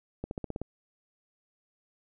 accelerating click train, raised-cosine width 2 ms, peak -21 dBFS, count 7, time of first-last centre 0.24-0.616 s, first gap 71 ms, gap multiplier 0.95, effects none

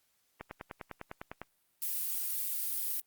click train, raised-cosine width 0.5 ms, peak -25 dBFS, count 11, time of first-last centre 0.41-1.416 s, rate 9.94 Hz
violet noise, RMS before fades -34 dBFS, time 1.82-3 s, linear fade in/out 0 ms
effects white hiss -74 dBFS RMS until 3.06 s + Opus 48 kbps

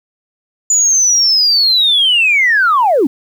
sine linear sweep, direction down, 7010 to 240 Hz, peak -7 dBFS, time 0.7-3.07 s, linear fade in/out 5 ms, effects tanh soft clip ceiling -3 dBFS + 7-bit

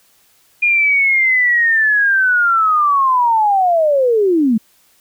sine linear sweep, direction down, 2435 to 207.7 Hz, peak -10 dBFS, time 0.62-4.58 s, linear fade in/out 10 ms, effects white hiss -54 dBFS RMS until 5 s

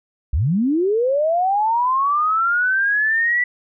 sine linear sweep, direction up, 55 to 1975.5 Hz, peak -15 dBFS, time 0.33-3.44 s, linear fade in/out 5 ms, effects none

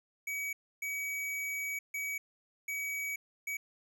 square tone bursts at uneven times, 2270 Hz, C#7, 41 cents sharp, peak -35 dBFS, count 5, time 0.27-0.53 / 0.82-1.79 / 1.94-2.18 / 2.68-3.16 / 3.47-3.57 s, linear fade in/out 5 ms, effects none

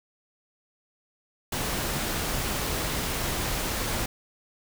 pink noise, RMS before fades -29 dBFS, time 1.52-4.06 s, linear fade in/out 5 ms, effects none

